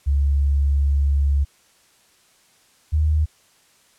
sine tone pair in turn, 70.3 / 76.76 Hz, C#2 / D#2, +25 / -23 cents, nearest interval major second, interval 152 cents, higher second, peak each -15 dBFS, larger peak neither, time 0.06-1.45 / 2.92-3.26 s, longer first, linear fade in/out 20 ms, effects white hiss -57 dBFS RMS until 3.98 s + low-pass 10000 Hz 12 dB/octave

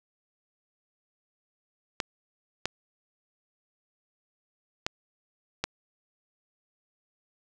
clicks, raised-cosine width 0.2 ms, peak -10 dBFS, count 4, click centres 2.002 / 2.656 / 4.865 / 5.64 s, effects none

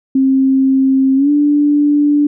sine tone with pitch glide, 266.6 to 292.4 Hz, C4 to D4, +33 to -7 cents, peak -8 dBFS, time 0.15-2.27 s, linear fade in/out 5 ms, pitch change +160 cents, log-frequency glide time 1.16-1.3 s, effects none

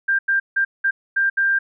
sine tone bursts at uneven times, 1588 Hz, G6, 22 cents sharp, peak -15 dBFS, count 6, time 0.08-0.19 / 0.28-0.4 / 0.56-0.65 / 0.84-0.91 / 1.16-1.3 / 1.37-1.59 s, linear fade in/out 10 ms, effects none

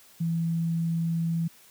sine tone, 166 Hz, E3, 12 cents sharp, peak -24 dBFS, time 0.2-1.48 s, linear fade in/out 10 ms, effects white hiss -55 dBFS RMS until 1.7 s + high-pass 60 Hz 12 dB/octave

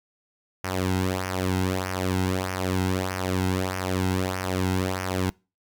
sawtooth tone with flanger, 93 Hz, F#2, 9 cents sharp, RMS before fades -26 dBFS, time 0.64-5.3 s, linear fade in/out 0 ms, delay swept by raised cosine 0.25 to 1.75 ms, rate 1.6 Hz, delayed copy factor -0.7, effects noise-tail reverb RT60 0.3 s tail -25 dB re dry

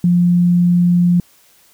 sine tone, 175.6 Hz, F3, 10 cents sharp, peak -9 dBFS, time 0.04-1.2 s, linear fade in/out 2 ms, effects white hiss -51 dBFS RMS until 1.73 s

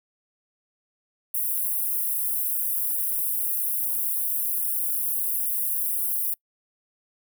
white high-pass noise, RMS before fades -26 dBFS, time 1.34-6.34 s, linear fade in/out 5 ms, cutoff 10000 Hz, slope 48 dB/octave, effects noise-tail reverb RT60 0.1 s tail -25 dB re dry

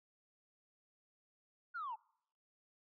sine linear sweep, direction down, 1480 to 830.6 Hz, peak -39 dBFS, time 1.74-1.96 s, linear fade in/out 20 ms, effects noise-tail reverb RT60 0.7 s tail -26 dB re dry + tanh soft clip ceiling -36 dBFS

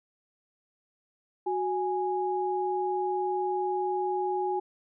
sine tone pair together, 369.3 / 829.1 Hz, F#4 / G#5, -3 / -3 cents, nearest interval octave + major second, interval 1400 cents, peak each -29 / -29 dBFS, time 1.46-4.6 s, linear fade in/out 10 ms, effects none

